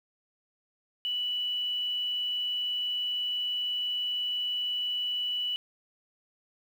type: tone with quantisation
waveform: sine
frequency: 2958 Hz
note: F#7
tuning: 1 cent flat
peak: -28 dBFS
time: 1.05-5.56 s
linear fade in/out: 0 ms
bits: 9
effects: none